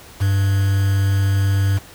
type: tone with quantisation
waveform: triangle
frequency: 98.2 Hz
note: G2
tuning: 4 cents sharp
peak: -12 dBFS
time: 0.2-1.79 s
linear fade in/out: 20 ms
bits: 5
effects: pink hiss -42 dBFS RMS until 1.94 s